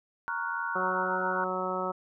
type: chord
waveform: sine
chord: Gb major seventh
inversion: first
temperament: equal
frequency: 932.3 / 1108.7 / 1396.9 / 1480 Hz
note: Bb5 / Db6 / F6 / Gb6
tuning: 0 / 0 / 0 / 0 cents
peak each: -35 / -37 / -36 / -34 dBFS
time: 0.28-1.44 s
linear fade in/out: 0 ms
type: harmonic tone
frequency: 185 Hz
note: F#3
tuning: in tune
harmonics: 1 / 2 / 3 / 4 / 5 / 6 / 7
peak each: -39 / -36 / -35 / -38 / -37 / -39 / -34 dBFS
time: 0.75-1.92 s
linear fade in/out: 10 ms
effects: none